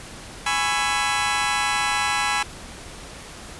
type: chord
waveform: 20% pulse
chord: C# minor seventh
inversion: second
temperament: just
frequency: 831.5 / 997.9 / 1108.7 / 1330.5 Hz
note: G#5 / B5 / C#6 / E6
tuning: +2 / +18 / 0 / +16 cents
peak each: -19 / -22 / -24 / -22 dBFS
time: 0.46-2.43 s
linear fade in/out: 5 ms
effects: pink hiss -39 dBFS RMS until 3.59 s + resampled to 24000 Hz